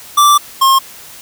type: tone pair in turn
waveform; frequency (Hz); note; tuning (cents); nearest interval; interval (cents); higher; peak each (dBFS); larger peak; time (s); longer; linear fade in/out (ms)
square; 1170 / 1071.3; D6 / C6; -7 / +41; major second; 152; first; -6 / -7; first; 0.17-0.38 / 0.61-0.79; first; 10
effects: white hiss -35 dBFS RMS until 1.21 s